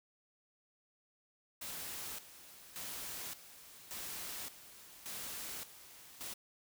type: noise with tremolo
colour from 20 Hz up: white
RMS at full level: -44 dBFS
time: 1.61-6.34 s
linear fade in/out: 10 ms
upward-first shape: square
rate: 0.87 Hz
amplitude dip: 75%
effects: none